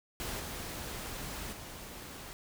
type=noise with level steps; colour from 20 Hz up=pink; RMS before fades=-38 / -41 / -46 dBFS; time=0.2-2.33 s; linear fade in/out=0 ms; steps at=0.39 / 1.52 s; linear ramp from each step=10 ms; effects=none